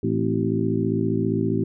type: harmonic tone with a mistuned harmonic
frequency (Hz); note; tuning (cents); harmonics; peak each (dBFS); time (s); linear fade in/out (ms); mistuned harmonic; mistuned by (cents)
55; A1; 0; 2 / 3 / 4 / 5 / 6 / 7; -27 / -27 / -27 / -27 / -27 / -27; 0.03-1.64; 5; 5; -79
effects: none